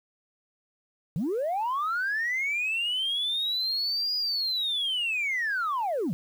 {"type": "linear two-way sweep", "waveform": "sine", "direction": "up then down", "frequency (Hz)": [140, 4936, 140], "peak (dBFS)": -24, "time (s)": [1.16, 6.13], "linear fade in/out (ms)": 0, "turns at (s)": 4.16, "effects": ["tanh soft clip ceiling -23 dBFS", "9-bit"]}